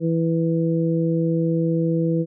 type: harmonic tone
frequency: 164.81 Hz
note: E3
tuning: in tune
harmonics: 1 / 2 / 3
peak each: -20 / -23 / -25 dBFS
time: 0-2.26 s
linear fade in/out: 50 ms
effects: none